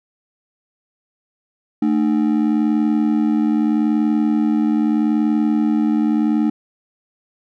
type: ring-modulated tone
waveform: triangle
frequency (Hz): 261.6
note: C4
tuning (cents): 0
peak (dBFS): -9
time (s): 1.82-6.5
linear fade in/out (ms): 5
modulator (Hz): 40.4
effects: none